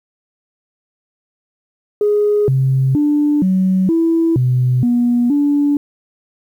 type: tone with pitch steps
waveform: sine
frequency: 415.8 / 132.9 / 294.9 / 187.5 / 329.9 / 126 / 241.2 / 288.6 Hz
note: G#4 / C3 / D4 / F#3 / E4 / B2 / B3 / D4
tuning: +2 / +27 / +7 / +23 / +1 / +35 / -41 / -30 cents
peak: -10 dBFS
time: 2.01-5.77 s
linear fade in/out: 2 ms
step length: 470 ms
effects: tanh soft clip ceiling -6 dBFS + 8-bit